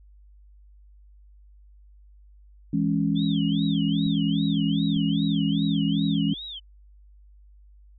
sine chord, C# minor, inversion first, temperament equal, 164.81 / 207.7 / 277.2 Hz, E3 / G#3 / C#4, 0 / 0 / 0 cents, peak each -25 dBFS, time 2.73-6.34 s, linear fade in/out 5 ms
sine tone with vibrato, 3322 Hz, G#7, in tune, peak -34 dBFS, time 3.15-6.6 s, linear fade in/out 20 ms, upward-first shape sine, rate 2.5 Hz, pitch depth 260 cents each way
clicks, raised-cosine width 5 ms, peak -32 dBFS, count 2, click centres 4.065 / 4.965 s
effects added 50 Hz sine -49 dBFS peak until 7.98 s

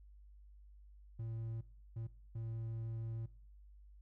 triangle tone bursts at uneven times, 113.3 Hz, A#2, 49 cents flat, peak -38 dBFS, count 3, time 1.19-1.61 / 1.96-2.07 / 2.35-3.26 s, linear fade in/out 5 ms, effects noise-tail reverb RT60 0.5 s tail -20 dB re dry + added 50 Hz sine -56 dBFS peak until 4.01 s

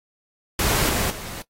pink noise with level steps, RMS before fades -21 / -24 / -35 dBFS, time 0.59-1.42 s, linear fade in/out 2 ms, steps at 0.89 / 1.1 s, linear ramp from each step 5 ms, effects noise-tail reverb RT60 0.1 s tail -22 dB re dry + AAC 48 kbps

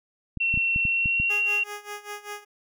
clicks, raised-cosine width 5 ms, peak -19 dBFS, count 7, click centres 0.373 / 0.541 / 0.575 / 0.761 / 0.853 / 1.058 / 1.2 s
sine tone with pitch glide, 2716 to 2749 Hz, F7 to F7, -49 to -28 cents, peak -21 dBFS, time 0.4-1.64 s, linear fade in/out 10 ms, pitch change +21 cents, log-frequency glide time 0.86-1.36 s
10% pulse tone with tremolo, 413.6 Hz, G#4, 7 cents flat, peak -24 dBFS, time 1.29-2.45 s, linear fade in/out 20 ms, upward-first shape sine, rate 5.1 Hz, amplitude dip 85%
effects none

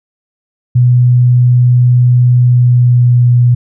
sine tone with pitch glide, 123.5 to 122.01 Hz, B2 to B2, 0 to -21 cents, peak -4 dBFS, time 0.75-3.55 s, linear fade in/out 10 ms, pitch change -21 cents, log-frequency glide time 2.38-3.3 s, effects none

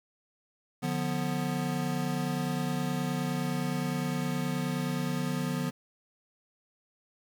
square chord, B diminished, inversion first, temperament just, 148.16 / 177.8 / 246.9 Hz, D3 / F3 / B3, +16 / +31 / 0 cents, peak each -34 dBFS, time 0.82-5.71 s, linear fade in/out 20 ms, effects 9-bit

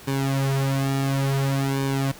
sawtooth tone with flanger, 136.5 Hz, C#3, 26 cents flat, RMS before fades -23 dBFS, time 0.07-2.12 s, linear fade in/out 10 ms, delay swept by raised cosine 1.5 to 5.4 ms, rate 0.57 Hz, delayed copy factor -0.85, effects pink hiss -44 dBFS RMS until 2.19 s

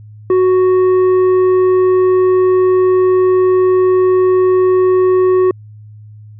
triangle tone with tanh clipping, 370 Hz, F#4, in tune, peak -9 dBFS, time 0.3-5.51 s, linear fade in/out 2 ms, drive 11 dB, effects added 106 Hz sine -33 dBFS peak until 6.39 s

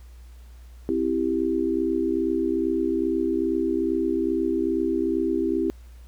sine chord, C major, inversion none, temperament equal, 261.6 / 329.6 / 392 Hz, C4 / E4 / G4, 0 / 0 / 0 cents, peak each -27 / -24 / -26 dBFS, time 0.89-5.7 s, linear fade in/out 0 ms, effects added 60 Hz sine -42 dBFS peak until 6.07 s + pink hiss -59 dBFS RMS until 6.07 s

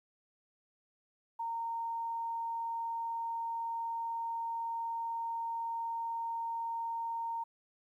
sine tone, 921 Hz, A#5, 21 cents flat, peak -34 dBFS, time 1.39-7.44 s, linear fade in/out 10 ms, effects 12-bit

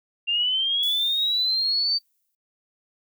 sine linear sweep, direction up, 2766 to 4613 Hz, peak -20 dBFS, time 0.27-1.99 s, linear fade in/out 20 ms
violet noise with exponential decay, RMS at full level -36 dBFS, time 0.83-2.35 s, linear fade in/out 1 ms, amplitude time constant 330 ms
effects noise-tail reverb RT60 0.1 s tail -21 dB re dry

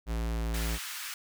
square tone, 56.4 Hz, A1, 44 cents sharp, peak -30 dBFS, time 0.06-0.79 s, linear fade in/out 50 ms
pink high-pass noise, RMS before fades -39 dBFS, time 0.54-1.14 s, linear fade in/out 2 ms, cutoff 1300 Hz, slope 24 dB/octave
effects none

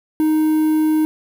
triangle tone with quantisation, 311.1 Hz, D#4, in tune, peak -11 dBFS, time 0.2-1.05 s, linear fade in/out 0 ms, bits 6, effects none

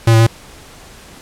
square tone with pitch steps, 114.4 / 112.7 / 114.2 Hz, A#2 / A2 / A#2, -32 / +42 / -35 cents, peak -7 dBFS, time 0.07-0.268 s, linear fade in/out 5 ms, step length 66 ms, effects pink hiss -39 dBFS RMS until 1.21 s + low-pass 11000 Hz 12 dB/octave

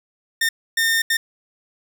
sawtooth tone bursts at uneven times, 1819 Hz, A#6, 43 cents flat, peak -13 dBFS, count 3, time 0.41-0.49 / 0.77-1.02 / 1.1-1.17 s, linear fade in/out 5 ms, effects 8-bit

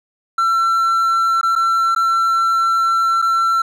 triangle tone with dropouts, 1348 Hz, E6, 38 cents sharp, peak -11 dBFS, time 0.38-3.62 s, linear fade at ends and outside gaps 5 ms, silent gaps 1.413-1.43 / 1.554-1.56 / 1.949-1.961 / 3.218-3.223 s, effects none

